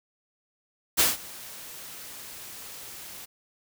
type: noise with ADSR envelope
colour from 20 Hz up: white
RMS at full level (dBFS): -19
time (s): 0.97-3.26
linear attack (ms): 26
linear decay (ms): 170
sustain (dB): -23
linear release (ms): 18
effects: none